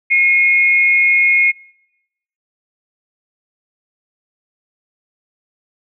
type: tone pair together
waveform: sine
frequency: 2157 / 2463 Hz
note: C#7 / D#7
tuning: -48 / -18 cents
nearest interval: major second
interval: 230 cents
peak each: -10 / -17 dBFS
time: 0.1-1.52 s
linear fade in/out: 20 ms
effects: noise-tail reverb RT60 0.9 s tail -25 dB re dry